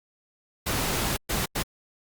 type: noise bursts at uneven times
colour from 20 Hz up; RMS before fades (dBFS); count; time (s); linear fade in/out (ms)
pink; -27; 3; 0.66-1.17 / 1.29-1.46 / 1.55-1.63; 10
effects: Opus 48 kbps